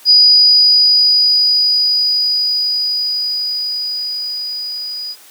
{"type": "tone with level ramp", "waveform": "sine", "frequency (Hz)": 4924, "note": "D#8", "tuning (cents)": -19, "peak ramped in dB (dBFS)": [-4, -22], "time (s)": [0.05, 5.16], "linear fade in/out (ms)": 50, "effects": ["white hiss -42 dBFS RMS until 5.3 s", "high-pass 300 Hz 12 dB/octave"]}